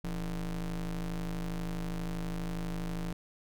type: ring-modulated tone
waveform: square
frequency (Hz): 73.42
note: D2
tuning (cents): 0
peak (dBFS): -31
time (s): 0.04-3.13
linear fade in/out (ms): 5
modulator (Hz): 99.6
effects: none